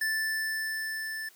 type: tone with level ramp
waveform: square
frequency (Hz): 1760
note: A6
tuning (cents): 0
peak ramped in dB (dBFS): -27 to -35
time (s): 0.01-1.29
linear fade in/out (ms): 5
effects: white hiss -58 dBFS RMS until 1.35 s + high-pass 200 Hz 12 dB/octave